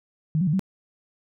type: tone with pitch steps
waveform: sine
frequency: 156.5 / 186.6 / 151 / 191.3 Hz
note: D#3 / F#3 / D3 / G3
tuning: +10 / +15 / +48 / -42 cents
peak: -19 dBFS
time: 0.35-0.594 s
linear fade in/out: 0 ms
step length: 61 ms
effects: none